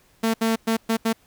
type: tone bursts at uneven times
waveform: sawtooth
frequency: 224.9 Hz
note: A3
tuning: 38 cents sharp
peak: -15 dBFS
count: 5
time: 0.23-0.34 / 0.41-0.56 / 0.67-0.77 / 0.89-0.97 / 1.05-1.13 s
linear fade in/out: 10 ms
effects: pink hiss -59 dBFS RMS until 1.26 s